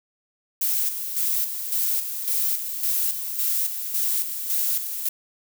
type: noise with tremolo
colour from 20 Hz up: violet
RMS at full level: -23 dBFS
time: 0.61-5.09 s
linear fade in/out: 5 ms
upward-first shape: square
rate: 1.8 Hz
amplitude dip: 55%
effects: none